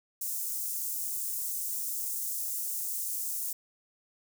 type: high-pass noise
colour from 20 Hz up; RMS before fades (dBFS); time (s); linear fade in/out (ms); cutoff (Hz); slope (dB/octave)
white; -34; 0.21-3.53; 5; 6900; 24
effects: none